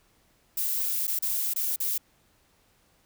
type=noise with dropouts; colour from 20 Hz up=violet; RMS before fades=-28 dBFS; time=0.57-1.98 s; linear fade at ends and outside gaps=5 ms; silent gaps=1.07-1.077 / 1.19-1.224 / 1.537-1.56 / 1.761-1.801 s; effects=pink hiss -65 dBFS RMS until 3.05 s